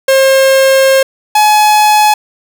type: tone pair in turn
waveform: 45% pulse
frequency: 535 / 847.2 Hz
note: C5 / G#5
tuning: +38 / +34 cents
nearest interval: minor sixth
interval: 796 cents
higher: second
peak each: -5 dBFS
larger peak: neither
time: 0.08-1.03 / 1.35-2.14 s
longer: first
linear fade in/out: 5 ms
effects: none